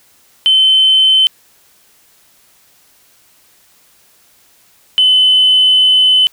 sine tone pair in turn, 3070 / 3029 Hz, G7 / F#7, -37 / +40 cents, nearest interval unison, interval 23 cents, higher first, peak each -5 dBFS, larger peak neither, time 0.46-1.27 / 4.98-6.27 s, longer second, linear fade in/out 0 ms, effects tanh soft clip ceiling -1 dBFS + white hiss -50 dBFS RMS until 6.32 s

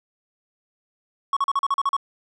triangle tone bursts, 1108.7 Hz, C#6, in tune, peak -16 dBFS, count 9, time 1.33-1.966 s, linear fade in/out 2 ms, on 36 ms, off 39 ms, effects resampled to 24000 Hz

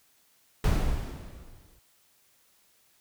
brown noise with exponential decay, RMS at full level -20 dBFS, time 0.64-1.79 s, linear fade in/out 2 ms, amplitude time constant 250 ms, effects white hiss -65 dBFS RMS until 3 s

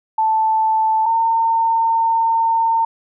sine tone pair in turn, 880 / 908.9 Hz, A5 / A#5, 0 / -44 cents, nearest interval minor second, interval 56 cents, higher second, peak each -13 dBFS, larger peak neither, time 0.18-1.06 / 1.06-2.85 s, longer second, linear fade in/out 5 ms, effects none

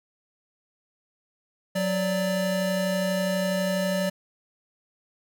square tone pair together, 184.1 / 584.5 Hz, F#3 / D5, -8 / -8 cents, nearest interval octave + minor sixth, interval 2000 cents, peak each -27 dBFS, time 1.75-4.1 s, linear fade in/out 10 ms, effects none

